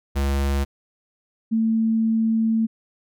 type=tone pair in turn; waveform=square / sine; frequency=69.3 / 223.7 Hz; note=C#2 / A3; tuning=0 / +29 cents; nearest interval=octave + minor sixth; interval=2029 cents; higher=second; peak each=-20 / -17 dBFS; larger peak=second; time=0.15-0.65 / 1.51-2.67 s; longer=second; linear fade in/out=20 ms; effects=none